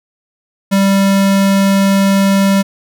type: tone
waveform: square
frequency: 196 Hz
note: G3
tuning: in tune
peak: -9 dBFS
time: 0.71-2.63 s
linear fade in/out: 20 ms
effects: none